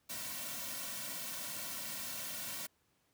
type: noise with comb filter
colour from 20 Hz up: white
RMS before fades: -42 dBFS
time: 0.09-2.67 s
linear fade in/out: 10 ms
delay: 2.4 ms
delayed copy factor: -0.95
effects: pink hiss -75 dBFS RMS until 3.13 s + high-pass 60 Hz 12 dB/octave